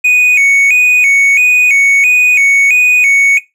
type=tone with vibrato; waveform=triangle; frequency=2349 Hz; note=D7; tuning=in tune; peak=-4 dBFS; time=0.04-3.39 s; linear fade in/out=10 ms; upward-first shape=square; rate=1.5 Hz; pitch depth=95 cents each way; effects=noise-tail reverb RT60 0.2 s tail -19 dB re dry